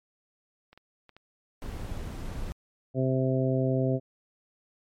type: clicks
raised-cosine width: 0.3 ms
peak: -35 dBFS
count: 6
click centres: 0.73 / 0.776 / 1.093 / 1.166 / 1.726 / 1.815 s
type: noise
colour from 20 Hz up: brown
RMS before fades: -35 dBFS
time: 1.62-2.52 s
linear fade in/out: 0 ms
type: harmonic tone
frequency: 130.9 Hz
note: C3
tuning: 1 cent sharp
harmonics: 1 / 2 / 3 / 4 / 5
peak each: -26 / -29 / -31 / -32 / -33 dBFS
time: 2.94-4 s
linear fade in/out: 50 ms
effects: MP3 64 kbps